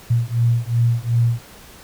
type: beating tone pair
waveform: sine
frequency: 116.54 / 119.24 Hz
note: A#2 / A#2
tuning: 0 / +40 cents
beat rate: 2.7 Hz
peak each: -18 dBFS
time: 0.1-1.41 s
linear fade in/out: 10 ms
effects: pink hiss -43 dBFS RMS until 1.83 s